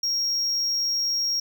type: tone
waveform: triangle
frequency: 5588 Hz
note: F8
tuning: in tune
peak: -21 dBFS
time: 0.03-1.4 s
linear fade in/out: 5 ms
effects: none